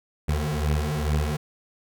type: beating tone pair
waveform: 25% pulse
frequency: 74 / 76.3 Hz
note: D2 / D#2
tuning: +14 / -33 cents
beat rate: 2.3 Hz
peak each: -22 dBFS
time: 0.28-1.37 s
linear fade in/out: 10 ms
effects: none